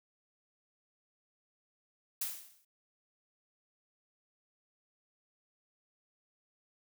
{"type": "noise with exponential decay", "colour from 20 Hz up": "blue", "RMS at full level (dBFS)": -33, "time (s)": [2.21, 2.65], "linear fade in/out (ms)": 5, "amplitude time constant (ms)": 94, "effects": []}